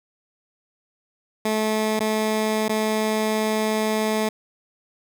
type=tone with dropouts; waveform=15% pulse; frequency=216.8 Hz; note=A3; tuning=25 cents flat; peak=-14 dBFS; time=1.45-4.29 s; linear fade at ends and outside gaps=5 ms; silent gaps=1.994-2.004 / 2.683-2.693 s; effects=none